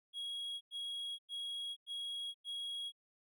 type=tone bursts; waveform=triangle; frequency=3309 Hz; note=G#7; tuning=7 cents flat; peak=-38 dBFS; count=5; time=0.13-2.922 s; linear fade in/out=50 ms; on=480 ms; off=98 ms; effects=none